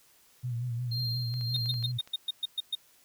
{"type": "tone with vibrato", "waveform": "sine", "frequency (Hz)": 120.7, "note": "B2", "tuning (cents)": -39, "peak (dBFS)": -30, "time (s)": [0.43, 1.99], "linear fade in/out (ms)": 20, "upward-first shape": "sine", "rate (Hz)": 5.6, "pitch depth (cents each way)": 63}
{"type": "tone with tremolo", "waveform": "triangle", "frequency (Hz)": 4194, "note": "C8", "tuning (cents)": 3, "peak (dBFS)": -31, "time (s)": [0.91, 1.92], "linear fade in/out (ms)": 10, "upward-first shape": "sine", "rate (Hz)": 1.8, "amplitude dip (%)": 55}
{"type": "clicks", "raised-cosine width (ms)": 0.2, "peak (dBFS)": -32, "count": 8, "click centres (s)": [1.34, 1.411, 1.563, 1.659, 1.741, 1.827, 2.003, 2.075]}
{"type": "tone bursts", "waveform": "triangle", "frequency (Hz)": 3691, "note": "A#7", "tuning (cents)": -18, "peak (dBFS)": -26, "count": 9, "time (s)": [1.54, 2.752], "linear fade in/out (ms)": 5, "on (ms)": 28, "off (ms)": 120}
{"effects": ["white hiss -62 dBFS RMS until 3.04 s"]}